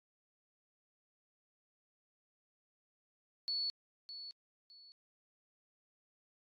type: tone with echo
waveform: sine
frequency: 4423 Hz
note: C#8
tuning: 5 cents flat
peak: -34 dBFS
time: 3.48-3.7 s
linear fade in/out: 0 ms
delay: 610 ms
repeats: 2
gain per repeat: -11 dB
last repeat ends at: 4.92 s
effects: AAC 48 kbps